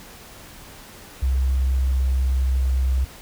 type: tone with pitch glide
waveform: sine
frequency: 65.41 to 64.96 Hz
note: C2 to C2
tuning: 0 to -12 cents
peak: -17 dBFS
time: 1.22-3.05 s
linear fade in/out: 10 ms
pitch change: -12 cents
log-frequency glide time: 1.86-2.72 s
effects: pink hiss -43 dBFS RMS until 3.21 s